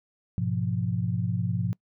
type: chord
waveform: sine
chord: F diminished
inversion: first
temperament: equal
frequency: 103.83 / 123.47 / 174.61 Hz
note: Ab2 / Cb3 / F3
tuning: 0 / 0 / 0 cents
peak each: -29 dBFS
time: 0.38-1.73 s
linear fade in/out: 0 ms
effects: noise-tail reverb RT60 0.1 s tail -24 dB re dry

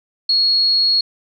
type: tone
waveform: sine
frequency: 4319 Hz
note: C#8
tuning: 46 cents flat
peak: -12 dBFS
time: 0.29-1.01 s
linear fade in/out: 5 ms
effects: none

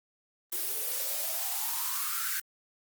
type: noise with high-pass filter sweep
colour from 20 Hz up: blue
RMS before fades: -32 dBFS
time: 0.52-2.4 s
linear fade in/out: 5 ms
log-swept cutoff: 340 to 1600 Hz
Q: 8.5
effects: Opus 32 kbps

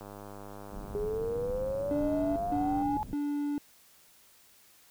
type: click train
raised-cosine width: 1 ms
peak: -31 dBFS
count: 285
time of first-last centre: 0.01-2.822 s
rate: 101 Hz
type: low-pass noise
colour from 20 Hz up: pink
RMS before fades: -42 dBFS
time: 0.71-3.14 s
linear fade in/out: 2 ms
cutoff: 220 Hz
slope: 12 dB/octave
type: exponential sweep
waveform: sine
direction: up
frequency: 410 to 858 Hz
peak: -30 dBFS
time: 0.95-3.03 s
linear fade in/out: 0 ms
type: tone bursts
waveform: triangle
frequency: 290 Hz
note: D4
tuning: 22 cents flat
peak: -27 dBFS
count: 3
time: 1.91-3.58 s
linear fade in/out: 0 ms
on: 450 ms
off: 160 ms
effects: white hiss -60 dBFS RMS until 4.9 s

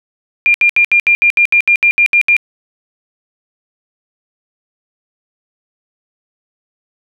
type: tone bursts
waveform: sine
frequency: 2400 Hz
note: D7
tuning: 37 cents sharp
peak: -6 dBFS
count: 13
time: 0.46-2.366 s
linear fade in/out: 0 ms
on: 82 ms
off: 70 ms
effects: none

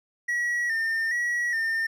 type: tone with vibrato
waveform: triangle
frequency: 1864.7 Hz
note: A#6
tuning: in tune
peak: -22 dBFS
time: 0.28-1.87 s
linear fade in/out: 10 ms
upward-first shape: square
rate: 1.2 Hz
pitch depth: 52 cents each way
effects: none

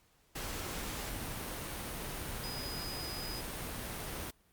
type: tone in noise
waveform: sine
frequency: 4978 Hz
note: D#8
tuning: in tune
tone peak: -42 dBFS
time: 2.43-3.41 s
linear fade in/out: 10 ms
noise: pink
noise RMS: -40 dBFS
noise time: 0.35-4.31 s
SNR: -5 dB
effects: pink hiss -69 dBFS RMS until 4.52 s + Opus 48 kbps

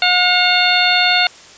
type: harmonic tone with a mistuned harmonic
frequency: 721 Hz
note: F#5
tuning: 45 cents flat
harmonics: 1 / 2 / 3 / 4 / 5 / 6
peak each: -18 / -18 / -18 / -18 / -18 / -18 dBFS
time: 0.02-1.27 s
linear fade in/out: 2 ms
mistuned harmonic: 4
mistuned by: -64 cents
effects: white hiss -40 dBFS RMS until 1.57 s + resampled to 16000 Hz

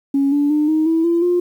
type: tone with pitch steps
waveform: sine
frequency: 277.2 / 288.6 / 300.5 / 312.9 / 325.9 / 339.3 / 353.3 Hz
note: C#4 / D4 / D4 / D#4 / E4 / F4 / F4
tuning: 0 / -30 / +40 / +10 / -20 / -50 / +20 cents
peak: -12 dBFS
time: 0.14-1.4 s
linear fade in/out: 5 ms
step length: 180 ms
effects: tanh soft clip ceiling -8 dBFS + 8-bit

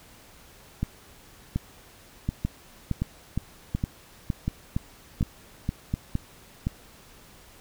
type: two click trains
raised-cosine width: 5 ms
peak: -13 / -13 dBFS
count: 9 / 9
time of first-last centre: 2.45-6.154 / 0.83-6.669 s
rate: 2.16 / 1.37 Hz
effects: pink hiss -52 dBFS RMS until 7.6 s

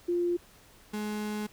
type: tone pair in turn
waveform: sine / 35% pulse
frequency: 349.2 / 210.9 Hz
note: F4 / G#3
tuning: 0 / +27 cents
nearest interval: major sixth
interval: 873 cents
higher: first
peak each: -25 / -30 dBFS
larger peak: first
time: 0.08-0.37 / 0.93-1.47 s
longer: second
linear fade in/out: 10 ms
effects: pink hiss -57 dBFS RMS until 1.52 s

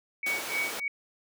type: tone with tremolo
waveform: sine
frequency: 2249 Hz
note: C#7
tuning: 24 cents sharp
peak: -26 dBFS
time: 0.23-0.88 s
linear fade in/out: 2 ms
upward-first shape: sine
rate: 3.4 Hz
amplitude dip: 100%
type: noise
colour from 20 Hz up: pink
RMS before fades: -34 dBFS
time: 0.26-0.8 s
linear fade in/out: 5 ms
effects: high-pass 400 Hz 12 dB/octave

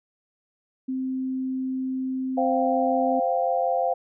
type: tone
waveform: sine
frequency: 260.7 Hz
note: C4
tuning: 6 cents flat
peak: -25 dBFS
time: 0.88-3.2 s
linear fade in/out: 10 ms
type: chord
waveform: sine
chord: C suspended fourth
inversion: none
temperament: equal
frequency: 523.3 / 698.5 / 784 Hz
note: C5 / F5 / G5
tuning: 0 / 0 / 0 cents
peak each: -25 / -24 / -27 dBFS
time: 2.37-3.94 s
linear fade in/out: 10 ms
effects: none

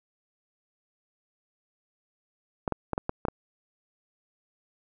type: clicks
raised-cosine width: 1 ms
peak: -13 dBFS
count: 7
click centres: 2.678 / 2.723 / 2.933 / 2.979 / 3.094 / 3.252 / 3.284 s
effects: none

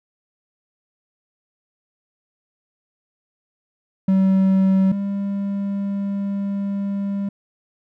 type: tone pair in turn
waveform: triangle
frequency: 191.2 / 199.06 Hz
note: G3 / G3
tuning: -43 / +27 cents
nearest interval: minor second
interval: 70 cents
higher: second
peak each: -11 / -19 dBFS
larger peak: first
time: 4.08-4.92 / 4.92-7.29 s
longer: second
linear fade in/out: 5 ms
effects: none

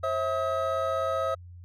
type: tone cluster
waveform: triangle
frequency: 535 / 651 / 1273 Hz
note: C5 / E5 / D#6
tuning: +38 / -22 / +39 cents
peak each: -28 dBFS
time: 0.03-1.35 s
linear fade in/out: 10 ms
effects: added 88 Hz sine -43 dBFS peak until 1.64 s

